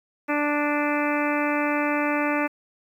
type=harmonic tone with a mistuned harmonic; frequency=294 Hz; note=D4; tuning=2 cents sharp; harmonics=1 / 2 / 3 / 4 / 5 / 6 / 7 / 8 / 9; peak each=-25 / -28 / -30 / -31 / -32 / -33 / -33 / -34 / -35 dBFS; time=0.28-2.48 s; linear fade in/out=20 ms; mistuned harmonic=9; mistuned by=-23 cents; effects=9-bit